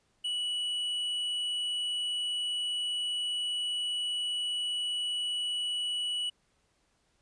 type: tone with hard clipping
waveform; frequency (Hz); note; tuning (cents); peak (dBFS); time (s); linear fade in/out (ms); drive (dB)
triangle; 2945; F#7; -9; -31; 0.24-6.3; 10; 7
effects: pink hiss -72 dBFS RMS until 7.21 s + resampled to 22050 Hz